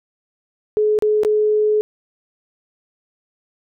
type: tone with dropouts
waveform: sine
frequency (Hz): 425.3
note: G#4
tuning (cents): +41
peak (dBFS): -13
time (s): 0.77-1.81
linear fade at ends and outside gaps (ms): 0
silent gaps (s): 0.989-1.023 / 1.234-1.249
effects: none